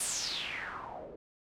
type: noise with low-pass filter sweep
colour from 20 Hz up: white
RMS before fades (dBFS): -38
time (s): 0-1.16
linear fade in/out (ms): 5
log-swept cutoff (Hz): 9900 to 420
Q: 5
effects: none